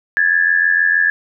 sine tone pair together, 1661.2 / 1747.7 Hz, G#6 / A6, 0 / -12 cents, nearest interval minor second, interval 88 cents, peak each -14 dBFS, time 0.17-1.1 s, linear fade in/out 0 ms, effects none

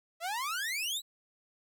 sawtooth exponential sweep, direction up, 643 to 4060 Hz, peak -29 dBFS, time 0.2-1.02 s, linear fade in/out 50 ms, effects none

